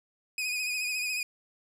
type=tone with vibrato; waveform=sawtooth; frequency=2489 Hz; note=D#7; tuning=in tune; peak=-26 dBFS; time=0.38-1.23 s; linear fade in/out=2 ms; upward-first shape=triangle; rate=14 Hz; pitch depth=55 cents each way; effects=low-pass 12000 Hz 12 dB/octave